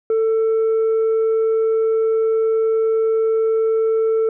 sine tone with tanh clipping, 445.1 Hz, A4, 20 cents sharp, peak -15 dBFS, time 0.1-4.29 s, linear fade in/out 2 ms, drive 2 dB, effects none

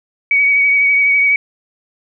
sine tone with vibrato, 2256 Hz, C#7, 30 cents sharp, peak -9 dBFS, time 0.31-1.36 s, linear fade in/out 2 ms, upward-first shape sine, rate 12 Hz, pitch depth 24 cents each way, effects none

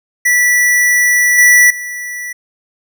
square tone with level steps, 1959 Hz, B6, 15 cents flat, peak -9 / -5 / -22 dBFS, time 0.25-2.33 s, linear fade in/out 10 ms, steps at 1.38 / 1.7 s, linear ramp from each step 5 ms, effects none

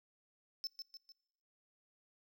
triangle tone with echo, 5274 Hz, E8, in tune, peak -36 dBFS, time 0.64-0.67 s, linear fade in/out 0 ms, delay 150 ms, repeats 3, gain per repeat -6 dB, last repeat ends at 1.12 s, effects noise-tail reverb RT60 1.0 s tail -25 dB re dry

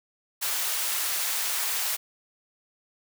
white high-pass noise, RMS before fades -28 dBFS, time 0.41-1.97 s, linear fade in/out 20 ms, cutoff 740 Hz, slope 12 dB/octave, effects none

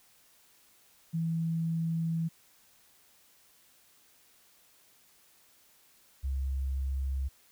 sine tone pair in turn, 164.3 / 67.11 Hz, E3 / C2, -5 / +45 cents, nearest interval octave + major third, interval 1550 cents, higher first, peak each -28 / -29 dBFS, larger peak first, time 1.13-2.29 / 6.23-7.29 s, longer first, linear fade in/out 20 ms, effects white hiss -63 dBFS RMS until 7.51 s

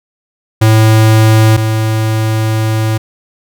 square tone pair in turn, 110 / 110 Hz, A2 / A2, 0 / 0 cents, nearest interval unison, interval 0 cents, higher neither, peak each -5 / -11 dBFS, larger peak first, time 0.61-1.57 / 1.57-2.98 s, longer second, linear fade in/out 10 ms, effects none

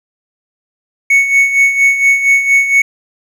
triangle tone with tremolo, 2217 Hz, C#7, in tune, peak -3 dBFS, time 1.1-2.82 s, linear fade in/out 5 ms, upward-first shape sine, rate 4.3 Hz, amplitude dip 65%, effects none

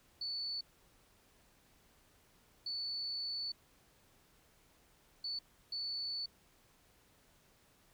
sine tone bursts at uneven times, 4469 Hz, C#8, 13 cents sharp, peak -37 dBFS, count 4, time 0.21-0.61 / 2.66-3.52 / 5.24-5.39 / 5.72-6.26 s, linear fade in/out 5 ms, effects pink hiss -68 dBFS RMS until 7.93 s

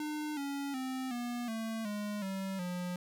square tone with pitch steps, 302.2 / 280.3 / 260.1 / 241.2 / 223.8 / 207.6 / 192.59 / 178.65 Hz, D4 / C#4 / C4 / B3 / A3 / G#3 / G3 / F3, +50 / +19 / -10 / -41 / +30 / 0 / -30 / +40 cents, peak -36 dBFS, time 0-2.96 s, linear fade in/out 2 ms, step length 370 ms, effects none

